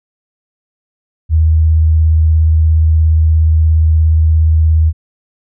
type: tone with vibrato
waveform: sine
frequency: 79.4 Hz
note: D#2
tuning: 36 cents sharp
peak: -6 dBFS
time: 1.29-4.93 s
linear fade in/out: 50 ms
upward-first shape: square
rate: 17 Hz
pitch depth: 16 cents each way
effects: none